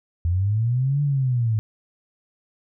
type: linear two-way sweep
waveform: sine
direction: up then down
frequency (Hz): 82.41 to 146.4 to 106.4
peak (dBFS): -18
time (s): 0.25-1.59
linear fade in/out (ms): 0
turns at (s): 1.02
effects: none